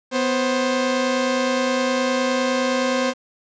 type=tone pair together; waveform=sawtooth; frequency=249.6 / 528.9 Hz; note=B3 / C5; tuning=+19 / +19 cents; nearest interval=octave + minor second; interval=1300 cents; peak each=-18 / -17 dBFS; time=0.11-3.14 s; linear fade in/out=50 ms; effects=resampled to 16000 Hz + 7-bit